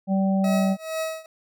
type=harmonic tone; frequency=193 Hz; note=G3; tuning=27 cents flat; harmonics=1 / 3 / 4; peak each=-19 / -29 / -31 dBFS; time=0.07-0.77 s; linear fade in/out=50 ms
type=tone with tremolo; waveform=40% pulse; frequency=640 Hz; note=D#5; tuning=49 cents sharp; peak=-23 dBFS; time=0.44-1.26 s; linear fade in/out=2 ms; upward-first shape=triangle; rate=2.2 Hz; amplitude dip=95%
effects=none